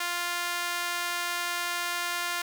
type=tone with high-pass filter; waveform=sawtooth; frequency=349.2 Hz; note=F4; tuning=in tune; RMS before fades=-31 dBFS; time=0-2.42 s; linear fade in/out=5 ms; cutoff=1300 Hz; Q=1; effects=8-bit